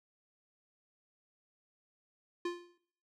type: tone with exponential decay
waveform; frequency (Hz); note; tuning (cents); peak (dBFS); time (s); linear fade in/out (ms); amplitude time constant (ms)
square; 349.2; F4; 0; -32; 2.45-2.78; 5; 70
effects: noise-tail reverb RT60 0.6 s tail -17 dB re dry + low-pass 5000 Hz 12 dB/octave